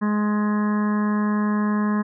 harmonic tone, 209.6 Hz, G#3, 16 cents sharp, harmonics 1 / 2 / 3 / 4 / 5 / 6 / 7 / 8 / 9, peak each -19 / -33 / -38 / -39 / -30 / -37 / -44 / -35 / -43 dBFS, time 0.01-2.03 s, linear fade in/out 20 ms, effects none

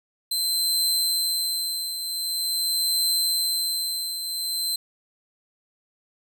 sawtooth tone with tremolo, 4093 Hz, C8, 39 cents flat, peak -17 dBFS, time 0.31-4.76 s, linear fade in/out 5 ms, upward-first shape triangle, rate 0.45 Hz, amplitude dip 65%, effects none

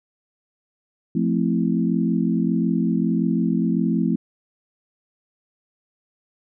sine chord, F major seventh, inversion none, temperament equal, 174.61 / 220 / 261.6 / 329.6 Hz, F3 / A3 / C4 / E4, 0 / 0 / 0 / 0 cents, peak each -22 / -22 / -24 / -27 dBFS, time 1.15-4.16 s, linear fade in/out 5 ms, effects none

